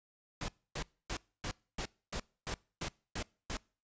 pink noise bursts, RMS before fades -38 dBFS, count 10, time 0.41-3.57 s, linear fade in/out 2 ms, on 73 ms, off 270 ms, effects noise-tail reverb RT60 0.4 s tail -25 dB re dry + resampled to 16000 Hz

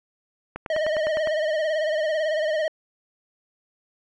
click train, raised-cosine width 0.5 ms, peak -16 dBFS, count 8, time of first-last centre 0.56-1.273 s, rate 9.82 Hz
square tone with vibrato, 622.3 Hz, D#5, in tune, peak -22 dBFS, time 0.7-2.68 s, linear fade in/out 2 ms, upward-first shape sine, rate 18 Hz, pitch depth 66 cents each way
effects low-pass 3000 Hz 12 dB/octave

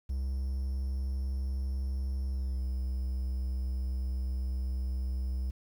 triangle tone with pitch glide, 66 to 63.94 Hz, C2 to C2, +16 to -39 cents, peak -28 dBFS, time 0.09-5.51 s, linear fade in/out 10 ms, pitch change -55 cents, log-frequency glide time 2.26-2.65 s, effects 10-bit

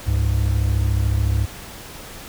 triangle tone pair together, 68.01 / 101.9 Hz, C#2 / G#2, -32 / -32 cents, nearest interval perfect fifth, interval 700 cents, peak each -17 dBFS, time 0.06-1.46 s, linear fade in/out 20 ms, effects pink hiss -37 dBFS RMS until 2.28 s

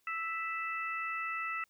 harmonic tone, 659.3 Hz, E5, in tune, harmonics 2 / 3 / 4, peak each -37 / -39 / -40 dBFS, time 0.07-1.64 s, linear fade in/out 2 ms, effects white hiss -74 dBFS RMS until 1.69 s

